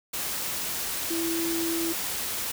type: tone in noise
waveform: sine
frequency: 332.5 Hz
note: E4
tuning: 15 cents sharp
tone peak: -27 dBFS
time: 1.1-1.93 s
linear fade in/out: 10 ms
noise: white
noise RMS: -31 dBFS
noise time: 0.13-2.52 s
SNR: +1 dB
effects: none